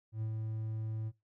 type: tone with ADSR envelope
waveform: triangle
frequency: 110 Hz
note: A2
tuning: in tune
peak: -31 dBFS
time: 0.12-1.12 s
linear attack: 98 ms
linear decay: 84 ms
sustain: -2 dB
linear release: 44 ms
effects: noise-tail reverb RT60 0.2 s tail -20 dB re dry